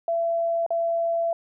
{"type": "tone with dropouts", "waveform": "sine", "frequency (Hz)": 672, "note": "E5", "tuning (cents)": 33, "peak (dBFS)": -21, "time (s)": [0.08, 1.33], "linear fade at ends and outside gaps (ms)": 2, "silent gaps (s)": [0.664, 0.705], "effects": []}